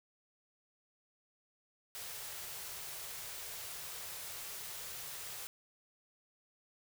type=band-stop noise; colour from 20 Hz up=white; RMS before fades=-45 dBFS; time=1.95-5.47 s; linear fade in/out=0 ms; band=180 to 360 Hz; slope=48 dB/octave; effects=none